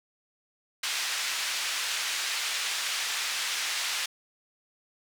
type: band-pass noise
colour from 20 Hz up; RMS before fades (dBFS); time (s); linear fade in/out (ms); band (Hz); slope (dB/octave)
pink; -31; 0.83-4.06; 5; 1900 to 7100; 12
effects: none